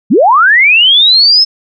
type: linear sweep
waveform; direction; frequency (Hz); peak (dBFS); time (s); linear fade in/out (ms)
sine; up; 156.1 to 5274; -3; 0.1-1.45; 20
effects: none